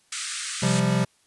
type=band-pass noise; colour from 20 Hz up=white; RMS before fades=-32 dBFS; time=0.12-0.8 s; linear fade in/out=5 ms; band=1200 to 9600 Hz; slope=96 dB/octave
type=chord; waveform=square; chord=C suspended fourth; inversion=none; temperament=equal with one note detuned; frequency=130.81 / 173.31 / 196 Hz; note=C3 / F3 / G3; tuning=0 / -13 / 0 cents; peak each=-25 dBFS; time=0.62-1.05 s; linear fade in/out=10 ms
effects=white hiss -63 dBFS RMS until 1.26 s + resampled to 24000 Hz